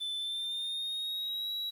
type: tone with pitch glide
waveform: triangle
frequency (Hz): 3520 to 3883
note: A7 to B7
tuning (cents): 0 to -30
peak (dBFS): -32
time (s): 0-1.71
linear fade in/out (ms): 20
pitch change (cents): +170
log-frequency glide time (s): 0.18-1.52
effects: 10-bit